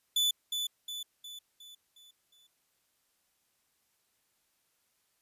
40% pulse tone with echo, 3484 Hz, A7, 18 cents flat, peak -24 dBFS, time 0.16-0.31 s, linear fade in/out 5 ms, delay 360 ms, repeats 6, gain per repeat -6 dB, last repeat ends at 2.47 s, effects white hiss -75 dBFS RMS until 5.21 s + resampled to 32000 Hz

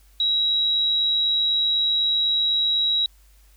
sine tone, 3864 Hz, B7, 39 cents flat, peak -18 dBFS, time 0.2-3.06 s, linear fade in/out 2 ms, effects added 50 Hz sine -51 dBFS peak until 3.56 s + white hiss -60 dBFS RMS until 3.56 s

